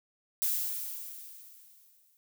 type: noise with exponential decay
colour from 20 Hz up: violet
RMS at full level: -28 dBFS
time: 0.42-2.17 s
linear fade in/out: 0 ms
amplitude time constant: 380 ms
effects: none